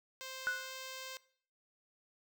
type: tone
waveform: 5% pulse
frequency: 523.3 Hz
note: C5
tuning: in tune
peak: -32 dBFS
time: 0.21-1.17 s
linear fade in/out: 0 ms
type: tone with exponential decay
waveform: sine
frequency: 1480 Hz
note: F#6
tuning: in tune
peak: -28 dBFS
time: 0.47-0.74 s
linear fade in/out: 0 ms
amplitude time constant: 58 ms
effects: noise-tail reverb RT60 0.5 s tail -19 dB re dry